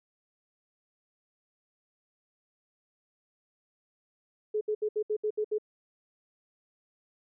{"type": "tone bursts", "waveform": "sine", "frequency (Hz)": 425.8, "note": "G#4", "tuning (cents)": 43, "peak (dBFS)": -26, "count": 8, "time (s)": [4.54, 5.584], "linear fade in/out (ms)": 10, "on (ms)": 71, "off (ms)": 68, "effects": []}